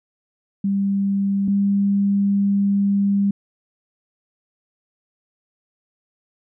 sine tone pair in turn, 197.8 / 199.64 Hz, G3 / G3, +16 / +32 cents, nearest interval unison, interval 16 cents, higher second, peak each -17 / -15 dBFS, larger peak second, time 0.64-1.48 / 1.48-3.31 s, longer second, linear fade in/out 5 ms, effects none

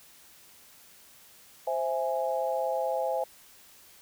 sine chord, C augmented, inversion none, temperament equal, 523.3 / 659.3 / 830.6 Hz, C5 / E5 / G#5, 0 / 0 / 0 cents, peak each -30 / -31 / -32 dBFS, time 1.67-3.24 s, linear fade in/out 5 ms, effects white hiss -55 dBFS RMS until 4.01 s

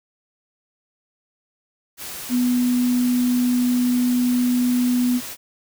sine tone in noise, 246.9 Hz, B3, in tune, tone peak -16 dBFS, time 2.29-5.21 s, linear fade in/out 50 ms, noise white, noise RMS -33 dBFS, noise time 1.97-5.37 s, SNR +14 dB, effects none

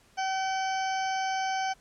harmonic tone, 764 Hz, G5, 45 cents flat, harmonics 1 / 2 / 3 / 4 / 6 / 7 / 8, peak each -28 / -36 / -40 / -42 / -46 / -44 / -43 dBFS, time 0.17-1.74 s, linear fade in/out 20 ms, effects pink hiss -61 dBFS RMS until 1.8 s + low-pass 10000 Hz 12 dB/octave

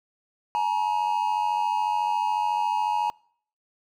triangle tone pair together, 852 / 946 Hz, G#5 / A#5, +44 / +25 cents, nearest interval major second, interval 181 cents, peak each -23 dBFS, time 0.55-3.1 s, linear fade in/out 0 ms, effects noise-tail reverb RT60 0.6 s tail -26 dB re dry

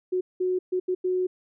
sine tone bursts at uneven times, 367.1 Hz, F#4, 14 cents flat, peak -22 dBFS, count 5, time 0.12-0.21 / 0.4-0.59 / 0.72-0.8 / 0.88-0.95 / 1.04-1.27 s, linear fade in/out 10 ms, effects none

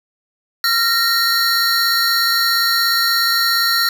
square tone cluster, 1372 / 1856 / 4059 / 4400 Hz, F6 / A#6 / B7 / C#8, -31 / -8 / +47 / -14 cents, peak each -20 dBFS, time 0.64-3.89 s, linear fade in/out 2 ms, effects none

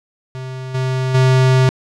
square tone with level steps, 130 Hz, C3, 11 cents flat, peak -26 / -17 / -10 dBFS, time 0.35-1.69 s, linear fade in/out 0 ms, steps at 0.74 / 1.14 s, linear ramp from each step 10 ms, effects low-pass 6000 Hz 12 dB/octave

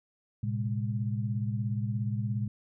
sine tone cluster, 112.4 / 129.4 / 204.2 Hz, A2 / C3 / G#3, +37 / -19 / -29 cents, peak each -30 / -35 / -35 dBFS, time 0.43-2.48 s, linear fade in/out 5 ms, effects none

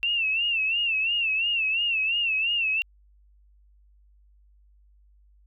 sine tone with vibrato, 2701 Hz, E7, 42 cents sharp, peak -22 dBFS, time 0.03-2.82 s, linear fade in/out 0 ms, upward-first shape sine, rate 2.9 Hz, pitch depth 100 cents each way, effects added 50 Hz sine -55 dBFS peak until 5.46 s

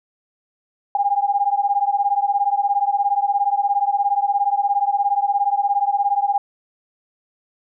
sine beating tone pair, 799 / 816 Hz, G5 / G#5, +33 / -31 cents, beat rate 17 Hz, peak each -19 dBFS, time 0.95-6.38 s, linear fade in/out 2 ms, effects none

